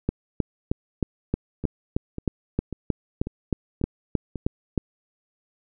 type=two click trains; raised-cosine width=3 ms; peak=-9 / -18 dBFS; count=16 / 6; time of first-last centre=0.09-4.777 / 1.64-4.357 s; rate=3.2 / 1.84 Hz; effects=none